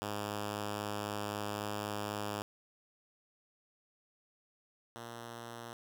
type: tone pair in turn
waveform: 5% pulse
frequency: 103.83 / 117.09 Hz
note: G#2 / A#2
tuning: 0 / +8 cents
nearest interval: major second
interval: 208 cents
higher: second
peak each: -25 / -33 dBFS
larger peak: first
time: 0.02-2.42 / 4.96-5.73 s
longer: first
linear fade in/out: 0 ms
effects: none